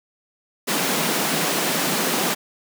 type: high-pass noise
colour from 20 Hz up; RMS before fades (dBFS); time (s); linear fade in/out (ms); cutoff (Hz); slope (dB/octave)
pink; -22; 0.67-2.35; 20; 160; 48
effects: none